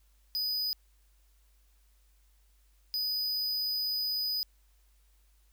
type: tone bursts at uneven times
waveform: square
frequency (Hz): 4978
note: D#8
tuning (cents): 0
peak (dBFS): -30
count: 2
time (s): 0.35-0.73 / 2.94-4.43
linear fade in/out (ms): 0
effects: added 50 Hz sine -62 dBFS peak until 5.52 s + white hiss -72 dBFS RMS until 5.52 s